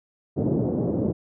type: band-pass noise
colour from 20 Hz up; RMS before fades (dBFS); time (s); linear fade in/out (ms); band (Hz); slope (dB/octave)
pink; -24; 0.36-1.13; 20; 110 to 510; 24
effects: none